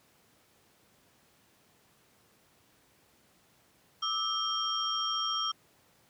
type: tone cluster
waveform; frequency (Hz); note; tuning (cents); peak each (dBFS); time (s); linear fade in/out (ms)
sine; 1188 / 1302 / 3192 / 5580; D6 / E6 / G7 / F8; +20 / -22 / +31 / -2; -39 / -34 / -32 / -37; 4.02-5.52; 10
effects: pink hiss -65 dBFS RMS until 6.09 s + high-pass 100 Hz 12 dB/octave